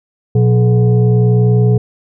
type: tone with frequency modulation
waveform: sine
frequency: 121.1 Hz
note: B2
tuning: 34 cents flat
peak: -7 dBFS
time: 0.35-1.78 s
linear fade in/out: 5 ms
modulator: 303 Hz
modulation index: 0.72
effects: none